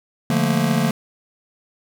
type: chord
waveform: square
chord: Bb major seventh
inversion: first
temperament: just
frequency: 145.68 / 174.81 / 218.5 / 233.1 Hz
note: D3 / F3 / A3 / Bb3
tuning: -14 / +2 / -12 / 0 cents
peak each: -23 dBFS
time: 0.3-0.91 s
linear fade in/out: 2 ms
effects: none